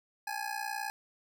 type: ring-modulated tone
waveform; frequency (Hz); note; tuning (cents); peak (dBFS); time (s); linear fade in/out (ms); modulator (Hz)
25% pulse; 834; G#5; +7; -28; 0.27-0.9; 0; 29.8
effects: none